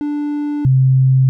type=tone pair in turn; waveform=triangle / sine; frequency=293.7 / 131.51 Hz; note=D4 / C3; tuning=0 / +9 cents; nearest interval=octave + major second; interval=1391 cents; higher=first; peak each=-15 / -8 dBFS; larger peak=second; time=0.01-0.65 / 0.65-1.29 s; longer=neither; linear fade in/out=0 ms; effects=none